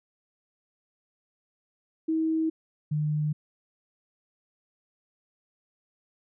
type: tone pair in turn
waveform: sine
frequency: 320 / 151.02 Hz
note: D#4 / D3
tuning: +49 / +49 cents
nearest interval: octave + minor second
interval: 1300 cents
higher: first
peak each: -23 / -24 dBFS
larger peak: first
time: 2.08-2.5 / 2.91-3.33 s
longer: neither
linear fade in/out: 10 ms
effects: none